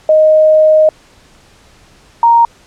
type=tone pair in turn; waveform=sine; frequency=622.3 / 932.4 Hz; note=D#5 / A#5; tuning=0 / 0 cents; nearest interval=perfect fifth; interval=700 cents; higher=second; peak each=-4 dBFS; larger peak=neither; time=0.09-0.89 / 2.23-2.45 s; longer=first; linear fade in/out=2 ms; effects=pink hiss -45 dBFS RMS until 2.66 s + low-pass 8000 Hz 12 dB/octave